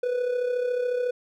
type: tone with amplitude modulation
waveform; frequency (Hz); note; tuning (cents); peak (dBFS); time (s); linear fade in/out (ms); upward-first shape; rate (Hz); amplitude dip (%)
triangle; 493.9; B4; 0; -19; 0.03-1.11; 5; sine; 34; 55
effects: none